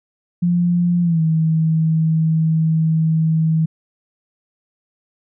sine tone with pitch glide, 174.61 to 160.12 Hz, F3 to D#3, 0 to +50 cents, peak -13 dBFS, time 0.42-3.66 s, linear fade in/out 10 ms, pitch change -150 cents, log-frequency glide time 1.02-1.21 s, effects none

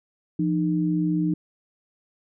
sine tone pair together, 171.6 / 306.1 Hz, F3 / D#4, -30 / -28 cents, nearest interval minor seventh, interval 1002 cents, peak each -23 dBFS, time 0.39-1.34 s, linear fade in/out 5 ms, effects none

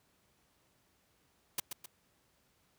white noise with echo, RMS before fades -33 dBFS, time 1.58-1.6 s, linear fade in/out 5 ms, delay 130 ms, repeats 2, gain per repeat -7 dB, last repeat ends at 1.86 s, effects pink hiss -72 dBFS RMS until 2.78 s + high-pass 60 Hz 12 dB/octave

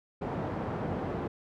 pink band-pass noise, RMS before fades -34 dBFS, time 0.21-1.28 s, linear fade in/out 10 ms, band 110 to 880 Hz, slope 12 dB/octave, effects none

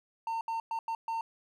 triangle tone bursts at uneven times, 908 Hz, A#5, 46 cents flat, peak -29 dBFS, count 5, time 0.27-0.41 / 0.48-0.6 / 0.71-0.79 / 0.88-0.95 / 1.08-1.21 s, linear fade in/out 2 ms, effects none

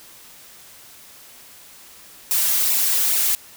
blue noise with flanger, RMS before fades -19 dBFS, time 2.31-3.35 s, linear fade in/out 0 ms, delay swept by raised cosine 0.6 to 6.4 ms, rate 2.4 Hz, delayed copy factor -1, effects white hiss -45 dBFS RMS until 3.56 s

